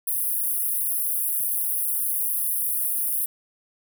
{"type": "high-pass noise", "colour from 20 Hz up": "pink", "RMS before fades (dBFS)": -25, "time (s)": [0.07, 3.26], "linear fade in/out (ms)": 5, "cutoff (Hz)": 9700, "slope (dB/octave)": 96, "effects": []}